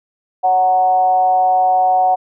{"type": "tone with frequency modulation", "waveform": "sine", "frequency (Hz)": 740, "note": "F#5", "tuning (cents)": 0, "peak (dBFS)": -10, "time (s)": [0.43, 2.16], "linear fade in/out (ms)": 20, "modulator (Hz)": 183, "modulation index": 0.46, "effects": []}